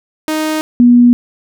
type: tone pair in turn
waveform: sawtooth / sine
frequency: 311.1 / 242.2 Hz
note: D#4 / B3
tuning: 0 / -34 cents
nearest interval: major third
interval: 434 cents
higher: first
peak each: -10 / -3 dBFS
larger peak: second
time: 0.28-0.61 / 0.8-1.13 s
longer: neither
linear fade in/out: 0 ms
effects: none